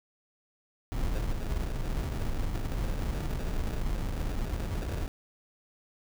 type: noise with sample-and-hold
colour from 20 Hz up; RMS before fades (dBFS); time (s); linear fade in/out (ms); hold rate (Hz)
brown; -31; 0.92-5.08; 0; 1050
effects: none